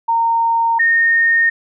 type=tone pair in turn; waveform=sine; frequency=920 / 1840 Hz; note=A#5 / A#6; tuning=-23 / -23 cents; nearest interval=octave; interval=1200 cents; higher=second; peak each=-12 / -10 dBFS; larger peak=second; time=0.08-0.79 / 0.79-1.5 s; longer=neither; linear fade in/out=10 ms; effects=none